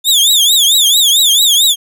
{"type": "tone with vibrato", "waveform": "sawtooth", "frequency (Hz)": 3520, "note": "A7", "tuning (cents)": 0, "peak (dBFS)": -4, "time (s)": [0.04, 1.76], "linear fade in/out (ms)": 50, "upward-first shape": "triangle", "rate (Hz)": 4.5, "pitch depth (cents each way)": 200, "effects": []}